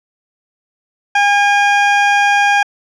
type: tone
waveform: 20% pulse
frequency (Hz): 812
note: G#5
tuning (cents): -39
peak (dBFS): -4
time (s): 1.15-2.63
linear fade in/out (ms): 5
effects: low-pass 4000 Hz 12 dB/octave